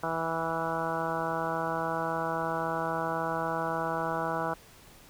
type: harmonic tone with a mistuned harmonic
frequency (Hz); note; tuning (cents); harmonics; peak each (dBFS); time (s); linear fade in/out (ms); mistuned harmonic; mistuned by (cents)
163.7; E3; -12; 1 / 2 / 3 / 4 / 5 / 6 / 7 / 8 / 9; -39 / -39 / -37 / -35 / -36 / -36 / -39 / -38 / -39; 0.03-4.54; 5; 8; +19
effects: pink hiss -54 dBFS RMS until 5.09 s